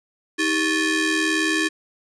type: ring-modulated tone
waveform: sawtooth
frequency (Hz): 713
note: F5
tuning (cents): +36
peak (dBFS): -12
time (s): 0.38-1.69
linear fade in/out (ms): 20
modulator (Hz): 1030
effects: resampled to 22050 Hz + 9-bit